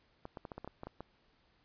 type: clicks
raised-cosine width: 1 ms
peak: -29 dBFS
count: 10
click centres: 0.254 / 0.372 / 0.452 / 0.518 / 0.58 / 0.646 / 0.676 / 0.834 / 0.87 / 1.006 s
effects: pink hiss -71 dBFS RMS until 1.64 s + resampled to 11025 Hz

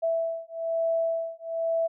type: beating tone pair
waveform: sine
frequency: 659.3 / 660.4 Hz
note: E5 / E5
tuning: 0 / +3 cents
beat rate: 1.1 Hz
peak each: -28 dBFS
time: 0.02-1.88 s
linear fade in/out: 20 ms
effects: none

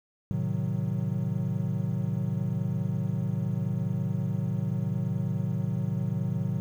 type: chord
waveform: triangle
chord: A diminished seventh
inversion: none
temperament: equal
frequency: 110 / 130.81 / 155.56 / 185 Hz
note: A2 / C3 / Eb3 / Gb3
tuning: 0 / 0 / 0 / 0 cents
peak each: -30 dBFS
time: 0.31-6.6 s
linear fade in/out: 0 ms
effects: 10-bit

